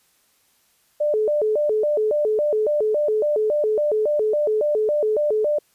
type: tone with vibrato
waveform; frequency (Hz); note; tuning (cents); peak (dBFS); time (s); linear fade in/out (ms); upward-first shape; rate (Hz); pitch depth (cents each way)
sine; 506; B4; +42; -17; 1-5.59; 10; square; 3.6; 280
effects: white hiss -62 dBFS RMS until 5.74 s + resampled to 32000 Hz